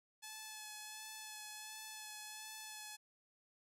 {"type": "tone with vibrato", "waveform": "5% pulse", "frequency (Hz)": 860, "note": "A5", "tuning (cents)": -40, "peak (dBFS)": -36, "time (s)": [0.22, 2.97], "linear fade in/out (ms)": 20, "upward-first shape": "sine", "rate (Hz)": 1.4, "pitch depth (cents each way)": 18, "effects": []}